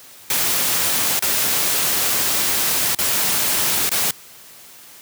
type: noise with dropouts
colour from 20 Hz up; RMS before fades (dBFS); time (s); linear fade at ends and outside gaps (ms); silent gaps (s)
white; -19; 0.3-4.11; 2; 1.193-1.223 / 2.949-2.987 / 3.893-3.915
effects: white hiss -43 dBFS RMS until 5.01 s + high-pass 80 Hz 12 dB/octave